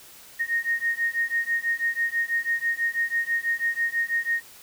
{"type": "beating tone pair", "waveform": "sine", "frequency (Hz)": [1854, 1860.1], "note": ["A#6", "A#6"], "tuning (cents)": [-10, -4], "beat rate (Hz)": 6.1, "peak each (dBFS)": -26, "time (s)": [0.39, 4.42], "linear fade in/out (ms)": 20, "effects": ["white hiss -48 dBFS RMS until 4.62 s"]}